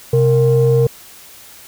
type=tone pair together; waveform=sine; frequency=130 / 463.3 Hz; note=C3 / A#4; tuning=-11 / -11 cents; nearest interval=octave + minor seventh; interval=2200 cents; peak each=-11 dBFS; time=0.13-0.87 s; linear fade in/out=5 ms; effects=tanh soft clip ceiling -4 dBFS + white hiss -40 dBFS RMS until 1.67 s